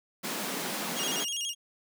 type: high-pass noise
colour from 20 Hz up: pink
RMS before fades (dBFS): -34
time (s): 0.23-1.25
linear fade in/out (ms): 20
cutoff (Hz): 170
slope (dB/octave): 48
type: tone with vibrato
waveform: 25% pulse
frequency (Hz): 3044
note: F#7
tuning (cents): +48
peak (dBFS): -27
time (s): 0.95-1.55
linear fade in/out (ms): 50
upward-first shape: square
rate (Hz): 12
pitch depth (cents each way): 120
effects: none